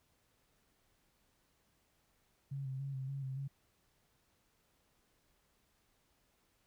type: tone with vibrato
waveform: sine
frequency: 135.2 Hz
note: C#3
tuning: 43 cents flat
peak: -38 dBFS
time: 2.51-3.48 s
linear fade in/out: 10 ms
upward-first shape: square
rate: 3.5 Hz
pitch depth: 36 cents each way
effects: pink hiss -75 dBFS RMS until 6.66 s